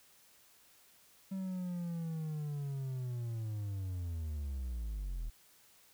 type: linear sweep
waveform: triangle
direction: down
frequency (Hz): 193.3 to 37.99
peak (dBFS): -34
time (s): 1.31-5.3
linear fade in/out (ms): 10
effects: white hiss -64 dBFS RMS until 5.93 s